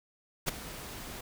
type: noise with ADSR envelope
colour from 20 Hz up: pink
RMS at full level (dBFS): -27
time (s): 0.46-1.21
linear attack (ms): 25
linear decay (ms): 12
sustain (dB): -16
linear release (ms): 6
effects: none